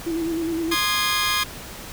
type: tone with vibrato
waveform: sine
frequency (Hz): 329.6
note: E4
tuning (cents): 0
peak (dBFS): -22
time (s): 0.06-0.75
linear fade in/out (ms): 10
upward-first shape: square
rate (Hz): 9.7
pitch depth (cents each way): 37
type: chord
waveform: 15% pulse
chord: Ab major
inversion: first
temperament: equal with one note detuned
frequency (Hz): 1046.5 / 1227.4 / 1661.2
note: C6 / Eb6 / Ab6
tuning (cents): 0 / -24 / 0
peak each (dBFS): -18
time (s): 0.71-1.44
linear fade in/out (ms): 10
effects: pink hiss -37 dBFS RMS until 1.92 s